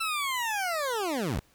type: linear sweep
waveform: 20% pulse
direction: down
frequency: 1343 to 43.65 Hz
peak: -23 dBFS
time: 0-1.4 s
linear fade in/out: 10 ms
effects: pink hiss -63 dBFS RMS until 1.54 s